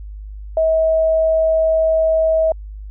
sine tone, 642 Hz, E5, 46 cents flat, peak -12 dBFS, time 0.57-2.52 s, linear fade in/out 2 ms, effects added 51 Hz sine -29 dBFS peak until 2.9 s

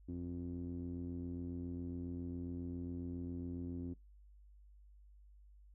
sawtooth tone with low-pass filter, 87.31 Hz, F2, in tune, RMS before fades -43 dBFS, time 0.08-3.94 s, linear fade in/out 10 ms, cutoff 290 Hz, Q 5.9, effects noise-tail reverb RT60 0.2 s tail -24 dB re dry + added 50 Hz sine -58 dBFS peak until 5.74 s

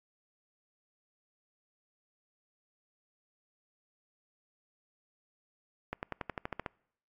accelerating click train, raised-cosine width 0.5 ms, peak -20 dBFS, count 10, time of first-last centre 5.93-6.662 s, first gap 99 ms, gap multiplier 0.95, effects noise-tail reverb RT60 0.7 s tail -26 dB re dry + AAC 48 kbps

